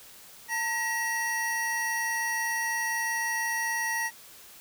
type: tone pair together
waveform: square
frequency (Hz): 901 / 1907.3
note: A5 / A#6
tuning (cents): +41 / +39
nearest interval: octave + minor second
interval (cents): 1298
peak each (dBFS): -34 / -29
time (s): 0.48-4.11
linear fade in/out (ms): 50
effects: white hiss -50 dBFS RMS until 4.6 s